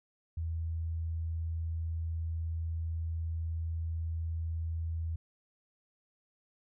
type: tone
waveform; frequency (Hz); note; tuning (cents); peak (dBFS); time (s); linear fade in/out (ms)
sine; 81.9; E2; -11; -32; 0.37-5.16; 5
effects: none